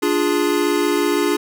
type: chord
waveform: square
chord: D diminished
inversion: none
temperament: equal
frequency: 293.7 / 349.2 / 415.3 Hz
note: D4 / F4 / Ab4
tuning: 0 / 0 / 0 cents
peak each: -21 dBFS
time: 0.02-1.37 s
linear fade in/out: 10 ms
effects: none